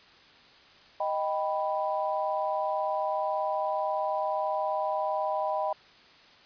sine chord, Eb augmented, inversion none, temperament equal, 622.3 / 784 / 987.8 Hz, Eb5 / G5 / B5, 0 / 0 / 0 cents, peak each -30 / -31 / -32 dBFS, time 1-5.73 s, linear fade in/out 5 ms, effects white hiss -55 dBFS RMS until 6.45 s + resampled to 11025 Hz

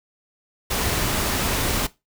pink noise, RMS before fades -23 dBFS, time 0.7-1.87 s, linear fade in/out 10 ms, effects noise-tail reverb RT60 0.2 s tail -17 dB re dry

